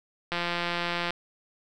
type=click train; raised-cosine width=0.3 ms; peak=-13 dBFS; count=137; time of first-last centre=0.32-1.106 s; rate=173 Hz; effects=none